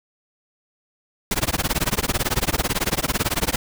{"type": "noise with tremolo", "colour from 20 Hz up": "pink", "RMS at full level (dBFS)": -19, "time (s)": [1.31, 3.56], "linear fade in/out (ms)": 2, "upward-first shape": "sine", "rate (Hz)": 18, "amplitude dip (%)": 100, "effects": []}